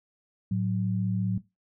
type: tone pair together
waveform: sine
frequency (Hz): 109.94 / 184.9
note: A2 / F#3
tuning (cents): -1 / -1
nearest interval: major sixth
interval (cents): 900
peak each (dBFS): -28 / -26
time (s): 0.51-1.38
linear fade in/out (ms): 5
effects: noise-tail reverb RT60 0.2 s tail -17 dB re dry